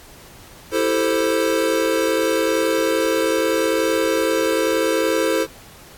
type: chord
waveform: square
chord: A minor seventh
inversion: second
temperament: equal with one note detuned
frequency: 329.6 / 392 / 442.5 / 523.3 Hz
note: E4 / G4 / A4 / C5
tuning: 0 / 0 / +10 / 0 cents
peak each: -23 / -28 / -22 / -22 dBFS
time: 0.71-5.47 s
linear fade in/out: 50 ms
effects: pink hiss -44 dBFS RMS until 5.97 s + AAC 64 kbps